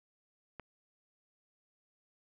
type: click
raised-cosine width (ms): 0.5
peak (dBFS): -29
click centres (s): 0.597
effects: none